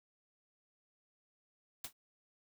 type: noise with exponential decay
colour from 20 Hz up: white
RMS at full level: -37 dBFS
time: 1.84-1.93 s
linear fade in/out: 5 ms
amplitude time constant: 19 ms
effects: none